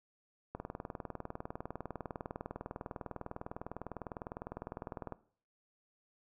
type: click train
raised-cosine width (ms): 1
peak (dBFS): -26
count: 92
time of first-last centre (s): 0.55-5.123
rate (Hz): 19.9
effects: noise-tail reverb RT60 0.5 s tail -18 dB re dry